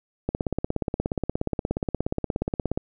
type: click train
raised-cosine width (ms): 2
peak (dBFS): -11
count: 43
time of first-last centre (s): 0.29-2.775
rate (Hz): 16.9
effects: none